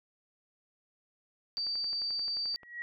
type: tone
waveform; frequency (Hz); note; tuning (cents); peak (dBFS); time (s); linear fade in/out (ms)
sine; 4633; D8; -24; -31; 1.57-2.56; 0
type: click train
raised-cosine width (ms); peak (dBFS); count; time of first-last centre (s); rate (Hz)
0.5; -36; 13; 1.58-2.633; 11.4
type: tone with exponential growth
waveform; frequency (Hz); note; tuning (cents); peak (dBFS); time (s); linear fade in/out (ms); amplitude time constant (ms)
sine; 1912; A#6; +43; -33; 2.48-2.82; 0; 72
effects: none